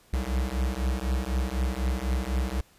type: beating tone pair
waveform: square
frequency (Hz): 61.74 / 65.74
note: B1 / C2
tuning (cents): 0 / +9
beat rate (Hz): 4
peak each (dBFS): -29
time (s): 0.13-2.61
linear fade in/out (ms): 5
effects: pink hiss -59 dBFS RMS until 2.78 s + resampled to 32000 Hz